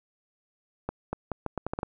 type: accelerating click train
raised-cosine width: 1 ms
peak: -16 dBFS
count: 9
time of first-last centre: 0.89-1.831 s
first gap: 240 ms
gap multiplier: 0.78
effects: none